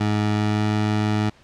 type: tone with pitch glide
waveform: 20% pulse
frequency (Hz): 105.4 to 106.19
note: G#2 to G#2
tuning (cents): +26 to +39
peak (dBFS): -14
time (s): 0-1.3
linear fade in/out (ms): 10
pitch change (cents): +13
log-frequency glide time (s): 0.32-0.67
effects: pink hiss -53 dBFS RMS until 1.43 s + low-pass 5000 Hz 12 dB/octave